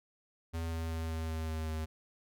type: tone with pitch steps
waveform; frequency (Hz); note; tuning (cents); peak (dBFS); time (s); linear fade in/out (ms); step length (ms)
square; 82.5 / 81.88 / 81.27 / 80.66 / 80.06 / 79.46 / 78.87; E2 / E2 / E2 / E2 / D#2 / D#2 / D#2; +2 / -11 / -24 / -37 / +50 / +37 / +24; -35; 0.53-1.86; 20; 190
effects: none